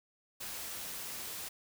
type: noise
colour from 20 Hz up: white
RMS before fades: -42 dBFS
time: 0.4-1.49 s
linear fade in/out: 10 ms
effects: none